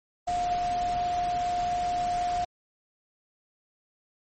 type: tone in noise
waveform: sine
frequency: 710 Hz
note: F5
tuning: 28 cents sharp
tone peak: -25 dBFS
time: 0.27-2.45 s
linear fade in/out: 10 ms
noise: pink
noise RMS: -39 dBFS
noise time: 0.27-2.45 s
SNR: +11 dB
effects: MP3 32 kbps